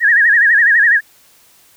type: tone with vibrato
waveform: sine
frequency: 1760 Hz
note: A6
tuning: in tune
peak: -7 dBFS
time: 0-1.01 s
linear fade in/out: 50 ms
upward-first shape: sine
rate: 12 Hz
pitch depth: 140 cents each way
effects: white hiss -49 dBFS RMS until 1.76 s